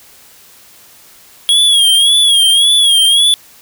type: tone with vibrato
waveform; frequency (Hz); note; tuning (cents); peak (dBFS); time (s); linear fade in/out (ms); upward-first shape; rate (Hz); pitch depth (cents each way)
square; 3302; G#7; -11; -7; 1.49-3.34; 0; sine; 1.8; 84
effects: white hiss -42 dBFS RMS until 3.61 s